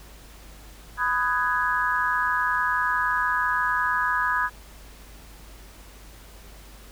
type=chord; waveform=sine; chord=G# minor seventh; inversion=first; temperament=just; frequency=996.7 / 1245.9 / 1495.1 / 1661.2 Hz; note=B5 / D#6 / F#6 / G#6; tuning=+16 / +2 / +18 / 0 cents; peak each=-26 / -27 / -30 / -25 dBFS; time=0.97-4.5 s; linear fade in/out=50 ms; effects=added 50 Hz sine -45 dBFS peak until 6.91 s + pink hiss -49 dBFS RMS until 6.91 s